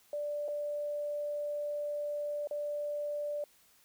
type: tone with dropouts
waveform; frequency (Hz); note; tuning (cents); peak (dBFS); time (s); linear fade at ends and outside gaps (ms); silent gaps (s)
sine; 587.3; D5; 0; -33; 0.13-3.44; 2; 0.481-0.485 / 2.473-2.51
effects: white hiss -65 dBFS RMS until 3.84 s